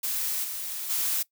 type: noise with level steps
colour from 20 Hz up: blue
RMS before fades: -29 / -34 / -27 dBFS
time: 0.03-1.23 s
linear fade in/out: 10 ms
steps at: 0.43 / 0.89 s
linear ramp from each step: 20 ms
effects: noise-tail reverb RT60 0.1 s tail -20 dB re dry